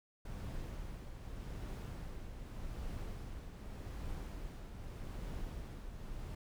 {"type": "noise with tremolo", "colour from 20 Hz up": "brown", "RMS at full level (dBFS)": -42, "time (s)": [0.25, 6.35], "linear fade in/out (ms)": 5, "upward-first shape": "triangle", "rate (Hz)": 0.84, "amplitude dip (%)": 50, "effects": []}